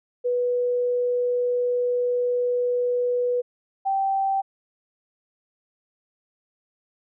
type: tone pair in turn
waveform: sine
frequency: 490.7 / 778.9 Hz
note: B4 / G5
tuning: -11 / -11 cents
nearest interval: minor sixth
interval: 800 cents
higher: second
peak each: -20 dBFS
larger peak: neither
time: 0.24-3.42 / 3.85-4.42 s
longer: first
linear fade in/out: 20 ms
effects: none